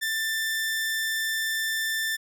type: tone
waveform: sawtooth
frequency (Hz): 1777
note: A6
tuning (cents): +17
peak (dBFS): -22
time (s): 0.01-2.17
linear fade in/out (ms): 20
effects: none